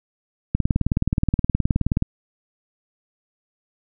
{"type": "click train", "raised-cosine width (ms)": 5, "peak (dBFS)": -6, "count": 29, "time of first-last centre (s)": [0.55, 2.024], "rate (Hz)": 19, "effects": []}